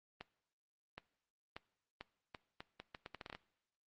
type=accelerating click train; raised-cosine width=0.3 ms; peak=-30 dBFS; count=15; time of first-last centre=0.21-3.35 s; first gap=770 ms; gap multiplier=0.76; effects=noise-tail reverb RT60 0.8 s tail -21 dB re dry + Opus 24 kbps